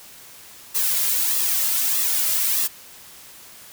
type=noise with flanger; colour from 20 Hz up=blue; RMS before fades=-21 dBFS; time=0.74-2.68 s; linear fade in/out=20 ms; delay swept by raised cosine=1.3 to 2.7 ms; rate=1.6 Hz; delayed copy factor=-0.7; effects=white hiss -44 dBFS RMS until 3.72 s